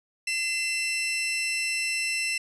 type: tone pair together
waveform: sawtooth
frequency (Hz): 2044 / 2680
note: C7 / E7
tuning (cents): -41 / +28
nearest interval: perfect fourth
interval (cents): 469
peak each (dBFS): -30 / -23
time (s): 0.27-2.38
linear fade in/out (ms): 5
effects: resampled to 24000 Hz